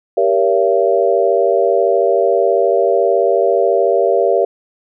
sine chord, G diminished seventh, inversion none, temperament just, 392 / 470.4 / 564.5 / 677.4 Hz, G4 / Bb4 / Db5 / Fb5, 0 / +16 / +31 / +47 cents, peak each -16 dBFS, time 0.17-4.45 s, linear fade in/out 5 ms, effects none

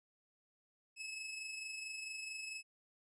sawtooth tone with amplitude modulation, 2589 Hz, E7, 32 cents flat, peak -38 dBFS, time 0.96-2.63 s, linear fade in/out 50 ms, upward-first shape sine, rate 24.5 Hz, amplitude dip 40%, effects resampled to 24000 Hz

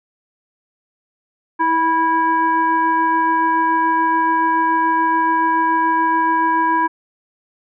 sine tone with frequency modulation, 982 Hz, B5, 10 cents flat, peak -13 dBFS, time 1.59-6.88 s, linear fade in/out 20 ms, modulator 657 Hz, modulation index 0.72, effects none

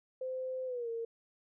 sine tone with pitch glide, 516 to 459.7 Hz, C5 to A#4, -24 to -24 cents, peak -35 dBFS, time 0.21-1.05 s, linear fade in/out 5 ms, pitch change -200 cents, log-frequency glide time 0.66-0.89 s, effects none

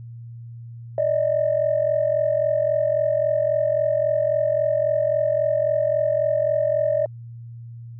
sine tone pair together, 585 / 628.7 Hz, D5 / D#5, -7 / +18 cents, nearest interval minor second, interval 125 cents, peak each -20 dBFS, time 0.98-7.06 s, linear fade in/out 2 ms, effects tanh soft clip ceiling -11 dBFS + added 117 Hz sine -35 dBFS peak until 7.99 s

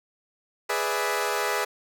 15% pulse chord, E dominant seventh, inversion first, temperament equal, 415.3 / 493.9 / 587.3 / 659.3 Hz, G#4 / B4 / D5 / E5, 0 / 0 / 0 / 0 cents, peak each -22 / -23 / -26 / -26 dBFS, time 0.69-1.65 s, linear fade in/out 10 ms, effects none

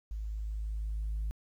sine tone with level ramp, 53 Hz, G#1, 36 cents sharp, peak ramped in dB -34 to -29 dBFS, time 0.11-1.31 s, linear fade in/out 0 ms, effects tanh soft clip ceiling -29 dBFS + 11-bit

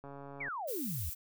click train, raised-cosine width 1 ms, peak -34 dBFS, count 63, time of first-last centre 0.04-0.483 s, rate 140 Hz
sine exponential sweep, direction down, 2400 to 67 Hz, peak -36 dBFS, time 0.4-1.1 s, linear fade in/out 10 ms
violet noise, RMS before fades -41 dBFS, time 0.67-1.15 s, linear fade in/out 20 ms
effects none

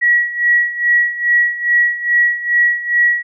sine tone with tremolo, 1921 Hz, B6, 48 cents flat, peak -8 dBFS, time 0.01-3.23 s, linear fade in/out 20 ms, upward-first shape sine, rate 2.4 Hz, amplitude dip 80%, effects none

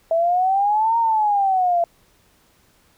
sine exponential two-way sweep, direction up then down, 650 to 932.3 to 676 Hz, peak -15 dBFS, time 0.11-1.84 s, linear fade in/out 2 ms, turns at 0.98 s, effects pink hiss -58 dBFS RMS until 2.97 s

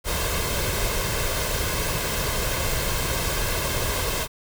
pink noise with comb filter, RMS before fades -25 dBFS, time 0.04-4.28 s, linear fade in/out 50 ms, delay 1.9 ms, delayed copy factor +0.55, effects none

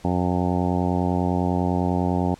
harmonic tone, 90 Hz, F#2, 47 cents flat, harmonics 1 / 2 / 3 / 4 / 5 / 6 / 7 / 8 / 9 / 10, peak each -26 / -24 / -26 / -30 / -34 / -35 / -34 / -32 / -31 / -34 dBFS, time 0.04-2.35 s, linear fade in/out 10 ms, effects pink hiss -51 dBFS RMS until 2.39 s + low-pass 9000 Hz 12 dB/octave

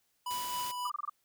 square tone with tremolo, 987.8 Hz, B5, in tune, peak -34 dBFS, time 0.26-0.9 s, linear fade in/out 5 ms, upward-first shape sine, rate 3.8 Hz, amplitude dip 35%
white noise, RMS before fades -42 dBFS, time 0.3-0.72 s, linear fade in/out 10 ms
sine tone bursts, 1191 Hz, D6, 24 cents sharp, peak -32 dBFS, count 6, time 0.85-1.097 s, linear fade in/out 5 ms, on 22 ms, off 23 ms
effects white hiss -75 dBFS RMS until 1.24 s

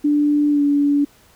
sine tone with pitch glide, 293.7 to 287 Hz, D4 to D4, 0 to -40 cents, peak -13 dBFS, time 0.04-1.05 s, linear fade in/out 10 ms, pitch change -40 cents, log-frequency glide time 0.5-0.62 s, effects pink hiss -52 dBFS RMS until 1.35 s

